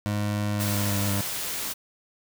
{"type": "tone with pitch glide", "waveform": "25% pulse", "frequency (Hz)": [103.83, 99.72], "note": ["G#2", "G2"], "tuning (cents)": [0, 30], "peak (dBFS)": -21, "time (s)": [0.06, 1.21], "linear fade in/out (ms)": 0, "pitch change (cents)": -70, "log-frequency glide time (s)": [0.52, 1.02]}
{"type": "noise", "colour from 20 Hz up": "white", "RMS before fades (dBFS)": -31, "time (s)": [0.59, 1.74], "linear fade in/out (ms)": 20}
{"effects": []}